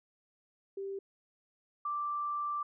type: tone pair in turn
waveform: sine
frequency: 392 / 1174.7 Hz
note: G4 / D6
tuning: 0 / 0 cents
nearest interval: octave + perfect fifth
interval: 1900 cents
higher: second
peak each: -36 / -32 dBFS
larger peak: second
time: 0.77-0.99 / 1.85-2.63 s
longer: second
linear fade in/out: 5 ms
effects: none